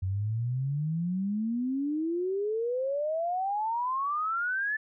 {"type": "exponential sweep", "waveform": "sine", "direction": "up", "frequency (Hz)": [91.5, 1760], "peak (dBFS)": -27, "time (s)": [0.02, 4.77], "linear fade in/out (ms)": 10, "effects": []}